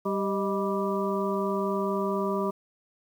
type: harmonic tone with a mistuned harmonic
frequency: 196 Hz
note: G3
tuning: in tune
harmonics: 1 / 2 / 3 / 5 / 6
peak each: -30 / -29 / -33 / -34 / -34 dBFS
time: 0.05-2.51 s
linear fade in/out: 10 ms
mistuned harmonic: 3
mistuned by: +90 cents
effects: 9-bit